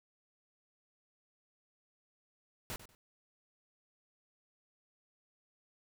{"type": "noise with echo", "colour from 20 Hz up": "pink", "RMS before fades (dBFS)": -41, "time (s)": [2.7, 2.76], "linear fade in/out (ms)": 0, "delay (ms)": 95, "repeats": 2, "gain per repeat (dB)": -13, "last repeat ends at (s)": 2.95, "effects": []}